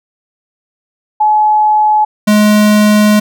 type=tone pair in turn; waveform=sine / square; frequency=852 / 210.4 Hz; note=G#5 / G#3; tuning=+44 / +23 cents; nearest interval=2 octaves; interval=2421 cents; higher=first; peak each=-6 dBFS; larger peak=neither; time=1.2-2.05 / 2.27-3.2 s; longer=second; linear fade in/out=10 ms; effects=none